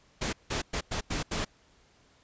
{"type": "noise bursts at uneven times", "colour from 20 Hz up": "pink", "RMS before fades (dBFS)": -31, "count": 6, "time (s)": [[0.21, 0.33], [0.5, 0.62], [0.73, 0.81], [0.91, 1.01], [1.1, 1.23], [1.31, 1.45]], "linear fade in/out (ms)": 10, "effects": ["pink hiss -63 dBFS RMS until 2.23 s", "resampled to 16000 Hz"]}